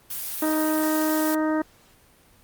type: noise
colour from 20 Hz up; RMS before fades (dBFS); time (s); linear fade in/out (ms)
blue; -31; 0.1-1.35; 5
type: harmonic tone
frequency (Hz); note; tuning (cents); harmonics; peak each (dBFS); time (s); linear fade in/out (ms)
311.1; D#4; 0; 1 / 2 / 3 / 4 / 5 / 6; -22 / -28 / -32 / -34 / -36 / -38; 0.42-1.62; 5
effects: pink hiss -56 dBFS RMS until 2.43 s + Opus 32 kbps